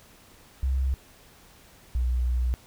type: tone pair in turn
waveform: sine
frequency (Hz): 66 / 61.54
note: C2 / B1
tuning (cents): +16 / -5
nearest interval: minor second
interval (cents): 121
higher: first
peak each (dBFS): -22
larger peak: neither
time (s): 0.63-0.94 / 1.95-2.54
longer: second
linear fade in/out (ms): 0
effects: pink hiss -54 dBFS RMS until 2.66 s